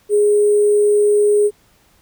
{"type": "tone with sample-and-hold", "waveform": "sine", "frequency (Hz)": 415.3, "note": "G#4", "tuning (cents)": 0, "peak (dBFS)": -10, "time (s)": [0.09, 1.51], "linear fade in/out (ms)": 50, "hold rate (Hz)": 8820, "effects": ["pink hiss -55 dBFS RMS until 2.01 s"]}